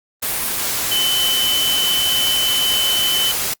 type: tone in noise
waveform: sine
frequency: 3039 Hz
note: F#7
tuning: 46 cents sharp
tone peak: -16 dBFS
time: 0.91-3.32 s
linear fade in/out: 10 ms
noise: white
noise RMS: -21 dBFS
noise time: 0.22-3.54 s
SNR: +2 dB
effects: noise-tail reverb RT60 0.1 s tail -25 dB re dry + Opus 32 kbps